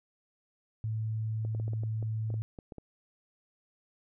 sine tone, 110 Hz, A2, in tune, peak -30 dBFS, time 0.84-2.42 s, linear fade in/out 0 ms
clicks, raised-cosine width 2 ms, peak -30 dBFS, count 12, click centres 1.45 / 1.549 / 1.599 / 1.68 / 1.734 / 1.835 / 2.027 / 2.303 / 2.341 / 2.588 / 2.722 / 2.783 s
effects none

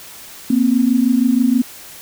sine tone pair together, 235.3 / 261.6 Hz, A#3 / C4, +16 / 0 cents, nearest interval major second, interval 184 cents, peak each -14 dBFS, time 0.5-1.62 s, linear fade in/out 5 ms, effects white hiss -37 dBFS RMS until 2.01 s

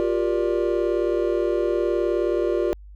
triangle chord, G minor seventh, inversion third, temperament just, 352.8 / 392 / 470.4 / 588 Hz, F4 / G4 / Bb4 / D5, +18 / 0 / +16 / +2 cents, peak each -21 / -24 / -25 / -25 dBFS, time 0-2.73 s, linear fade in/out 0 ms, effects added 50 Hz sine -40 dBFS peak until 2.95 s

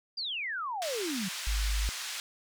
sine exponential sweep, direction down, 4900 to 174.61 Hz, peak -32 dBFS, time 0.17-1.29 s, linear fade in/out 10 ms
white band-pass noise, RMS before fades -38 dBFS, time 0.82-2.2 s, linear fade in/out 0 ms, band 1300 to 6000 Hz, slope 12 dB/octave
sine tone, 51.91 Hz, G#1, in tune, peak -27 dBFS, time 1.47-1.89 s, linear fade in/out 0 ms
effects none

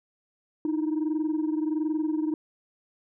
sine tone pair together, 306.5 / 327.9 Hz, D#4 / E4, -26 / -9 cents, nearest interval minor second, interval 117 cents, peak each -24 / -28 dBFS, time 0.65-2.34 s, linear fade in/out 2 ms, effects tanh soft clip ceiling -21 dBFS

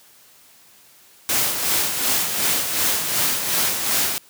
white noise with tremolo, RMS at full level -19 dBFS, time 1.29-4.18 s, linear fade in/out 0 ms, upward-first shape sine, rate 2.7 Hz, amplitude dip 50%, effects white hiss -51 dBFS RMS until 4.29 s + high-pass 80 Hz 12 dB/octave

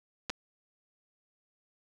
clicks, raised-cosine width 0.2 ms, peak -17 dBFS, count 2, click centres 0.297 / 0.301 s, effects none

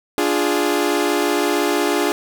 sawtooth chord, D diminished, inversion none, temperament equal, 293.7 / 349.2 / 415.3 Hz, D4 / F4 / Ab4, 0 / 0 / 0 cents, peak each -17 dBFS, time 0.18-2.12 s, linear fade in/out 0 ms, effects none

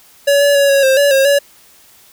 square tone with pitch steps, 566 / 571 / 562 / 554 / 530 / 570 / 539 / 567 Hz, C#5 / D5 / C#5 / C#5 / C5 / C#5 / C#5 / C#5, +36 / -49 / +24 / -1 / +22 / +48 / -49 / +39 cents, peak -9 dBFS, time 0.27-1.39 s, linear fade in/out 10 ms, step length 140 ms, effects white hiss -46 dBFS RMS until 2.12 s

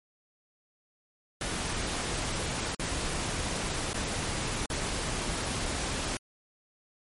pink noise with dropouts, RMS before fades -32 dBFS, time 1.41-6.17 s, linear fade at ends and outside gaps 1 ms, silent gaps 2.748-2.796 / 3.932-3.943 / 4.659-4.7 s, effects MP3 48 kbps

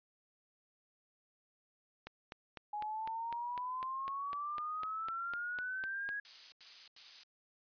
click train, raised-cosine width 0.3 ms, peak -29 dBFS, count 17, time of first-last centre 2.07-6.09 s, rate 3.98 Hz
sine exponential sweep, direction up, 830.6 to 1667 Hz, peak -37 dBFS, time 2.73-6.2 s, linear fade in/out 5 ms
violet noise bursts, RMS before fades -40 dBFS, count 3, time 6.25-7.234 s, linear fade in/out 0 ms, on 270 ms, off 87 ms
effects resampled to 11025 Hz

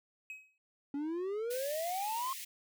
triangle tone with exponential decay, 2545 Hz, D#7, 39 cents sharp, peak -38 dBFS, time 0.3-0.58 s, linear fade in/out 1 ms, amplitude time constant 60 ms
triangle exponential sweep, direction up, 277.2 to 1086 Hz, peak -32 dBFS, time 0.94-2.33 s, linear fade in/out 2 ms
white high-pass noise, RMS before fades -44 dBFS, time 1.5-2.45 s, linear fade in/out 10 ms, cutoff 1800 Hz, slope 96 dB/octave
effects none

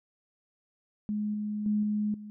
sine tone with level steps, 210 Hz, G#3, 19 cents sharp, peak -28 / -30 / -24 / -26 / -40 dBFS, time 1.09-2.3 s, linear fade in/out 0 ms, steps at 1.34 / 1.66 / 1.83 / 2.14 s, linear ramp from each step 2 ms, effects none

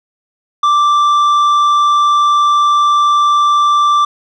sine tone with tanh clipping, 1174.7 Hz, D6, in tune, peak -9 dBFS, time 0.63-4.05 s, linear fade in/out 5 ms, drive 7 dB, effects none

